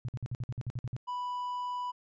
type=tone bursts; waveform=sine; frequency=122.6 Hz; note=B2; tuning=12 cents flat; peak=-32 dBFS; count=11; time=0.05-0.965 s; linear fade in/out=0 ms; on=35 ms; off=53 ms
type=tone; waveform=triangle; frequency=987.8 Hz; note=B5; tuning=in tune; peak=-31 dBFS; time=1.07-1.92 s; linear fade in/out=20 ms
effects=resampled to 16000 Hz